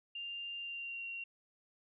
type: tone with pitch glide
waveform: sine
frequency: 2794 to 2752 Hz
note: F7 to F7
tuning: 0 to -26 cents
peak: -40 dBFS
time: 0.15-1.24 s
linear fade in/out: 5 ms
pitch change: -26 cents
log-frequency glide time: 0.57-1.04 s
effects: none